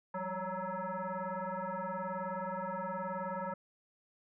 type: tone with frequency modulation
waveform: sine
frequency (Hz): 196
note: G3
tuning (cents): 0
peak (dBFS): -35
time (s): 0.14-3.54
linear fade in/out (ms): 5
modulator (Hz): 373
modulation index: 3.2
effects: none